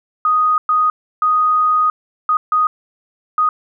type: tone bursts at uneven times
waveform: sine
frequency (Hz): 1244.5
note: D#6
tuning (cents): 0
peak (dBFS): -11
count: 6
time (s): 0.25-0.58 / 0.69-0.9 / 1.22-1.9 / 2.29-2.37 / 2.52-2.67 / 3.38-3.49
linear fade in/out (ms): 2
effects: none